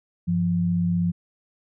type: tone pair together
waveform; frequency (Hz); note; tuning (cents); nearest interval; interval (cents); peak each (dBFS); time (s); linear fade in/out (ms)
sine; 97.26 / 173.3; G2 / F3; -13 / -13; minor seventh; 1000; -28 / -20; 0.27-1.12; 20
effects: none